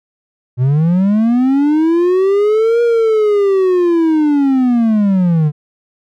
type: linear two-way sweep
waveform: triangle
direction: up then down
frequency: 120 to 475.4 to 144.8 Hz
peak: -7 dBFS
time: 0.57-5.52 s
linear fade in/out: 50 ms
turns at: 2.82 s
effects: none